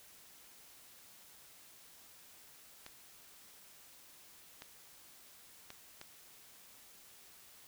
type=clicks; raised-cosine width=0.2 ms; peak=-30 dBFS; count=4; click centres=2.864 / 4.621 / 5.704 / 6.014 s; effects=white hiss -59 dBFS RMS until 7.67 s